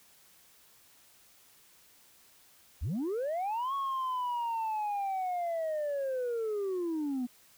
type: linear two-way sweep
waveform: sine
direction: up then down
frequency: 51.1 to 1112 to 239.3 Hz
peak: -28 dBFS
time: 2.81-7.27 s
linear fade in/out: 20 ms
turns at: 3.74 s
effects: tanh soft clip ceiling -29 dBFS + white hiss -61 dBFS RMS until 7.57 s